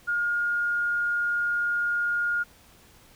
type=tone; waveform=sine; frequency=1422 Hz; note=F6; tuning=31 cents sharp; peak=-23 dBFS; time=0.07-2.44 s; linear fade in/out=20 ms; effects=pink hiss -55 dBFS RMS until 3.15 s